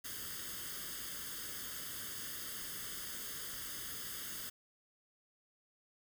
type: noise with comb filter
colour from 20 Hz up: white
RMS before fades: -44 dBFS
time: 0.04-4.5 s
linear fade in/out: 10 ms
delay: 0.61 ms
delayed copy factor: +0.8
effects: none